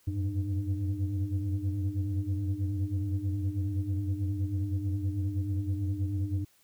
sine tone cluster, 89.2 / 95.4 / 104.8 / 301.7 Hz, F2 / G2 / G#2 / D4, +37 / -47 / +16 / +47 cents, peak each -35 / -29 / -36 / -36 dBFS, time 0.07-6.45 s, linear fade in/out 10 ms, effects tanh soft clip ceiling -21 dBFS + white hiss -65 dBFS RMS until 6.63 s

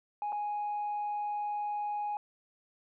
sine tone with dropouts, 830.6 Hz, G#5, in tune, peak -30 dBFS, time 0.22-2.17 s, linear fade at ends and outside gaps 1 ms, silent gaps 0.322-0.327 s, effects tanh soft clip ceiling -29 dBFS

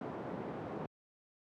pink band-pass noise, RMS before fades -42 dBFS, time 0.01-0.86 s, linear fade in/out 2 ms, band 180 to 830 Hz, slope 12 dB/octave, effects high-pass 80 Hz 12 dB/octave

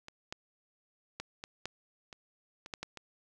clicks, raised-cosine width 0.2 ms, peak -28 / -21 / -21 / -24 / -19 / -29 / -28 / -20 / -21 / -27 dBFS, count 10, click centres 0.084 / 0.325 / 1.2 / 1.439 / 1.656 / 2.128 / 2.661 / 2.738 / 2.83 / 2.973 s, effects none

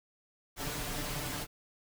pink noise with comb filter, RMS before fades -37 dBFS, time 0.56-1.47 s, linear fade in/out 50 ms, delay 6.8 ms, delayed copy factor +0.65, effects none

